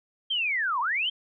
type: linear two-way sweep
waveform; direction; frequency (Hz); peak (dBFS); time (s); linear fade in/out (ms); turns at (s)
sine; down then up; 3216 to 910 to 3216; -24; 0.3-1.1; 10; 0.8
effects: none